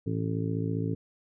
harmonic tone, 55 Hz, A1, in tune, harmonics 2 / 3 / 4 / 5 / 6 / 7 / 8, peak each -31 / -32 / -45 / -34 / -42 / -41 / -38 dBFS, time 0.06-0.95 s, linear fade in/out 10 ms, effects none

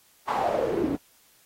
pink noise with band-pass filter sweep, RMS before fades -26 dBFS, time 0.27-0.97 s, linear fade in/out 20 ms, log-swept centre 1000 to 260 Hz, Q 5.2, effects white hiss -60 dBFS RMS until 1.45 s + AAC 48 kbps

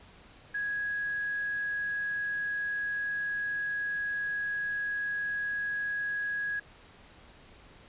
sine tone with quantisation, 1661.2 Hz, G#6, in tune, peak -30 dBFS, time 0.54-6.6 s, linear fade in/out 10 ms, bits 7, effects pink hiss -55 dBFS RMS until 7.88 s + resampled to 8000 Hz

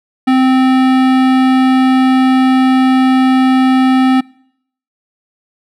sine tone with hard clipping, 260 Hz, C4, 11 cents flat, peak -9 dBFS, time 0.27-4.21 s, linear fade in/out 10 ms, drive 18 dB, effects noise-tail reverb RT60 0.7 s tail -25 dB re dry

